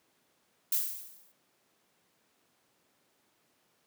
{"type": "noise with exponential decay", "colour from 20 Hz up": "violet", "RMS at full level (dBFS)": -26, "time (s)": [0.72, 1.32], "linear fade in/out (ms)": 5, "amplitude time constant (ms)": 130, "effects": ["pink hiss -71 dBFS RMS until 3.86 s", "high-pass 200 Hz 12 dB/octave"]}